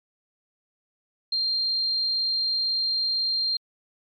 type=tone; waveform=sine; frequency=4186 Hz; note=C8; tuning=in tune; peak=-22 dBFS; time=1.32-3.57 s; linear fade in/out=5 ms; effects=MP3 64 kbps